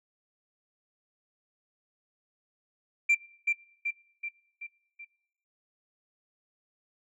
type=tone with echo; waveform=sine; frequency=2361 Hz; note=D7; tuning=9 cents sharp; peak=-17 dBFS; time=3.09-3.15 s; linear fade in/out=10 ms; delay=380 ms; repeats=5; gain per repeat=-5 dB; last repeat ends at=5.05 s; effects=noise-tail reverb RT60 0.9 s tail -23 dB re dry + tanh soft clip ceiling -18 dBFS